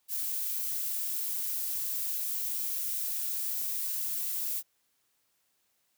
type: noise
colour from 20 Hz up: violet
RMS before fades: -33 dBFS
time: 0.08-4.63 s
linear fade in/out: 50 ms
effects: white hiss -74 dBFS RMS until 5.97 s + high-pass 60 Hz 12 dB/octave